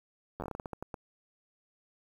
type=slowing click train; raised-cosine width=1 ms; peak=-24 dBFS; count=13; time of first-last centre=0.4-0.942 s; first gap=10 ms; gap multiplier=1.25; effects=9-bit